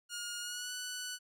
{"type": "tone with pitch glide", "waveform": "10% pulse", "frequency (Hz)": [1428, 1486.1], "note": ["F6", "F#6"], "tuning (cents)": [38, 7], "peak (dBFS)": -30, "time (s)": [0.09, 1.19], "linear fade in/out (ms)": 50, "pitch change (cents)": 69, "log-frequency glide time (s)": [0.4, 0.73], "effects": []}